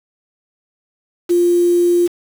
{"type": "tone with quantisation", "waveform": "sine", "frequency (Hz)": 349, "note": "F4", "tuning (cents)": -1, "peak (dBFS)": -10, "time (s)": [1.29, 2.08], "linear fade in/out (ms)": 20, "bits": 5, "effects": []}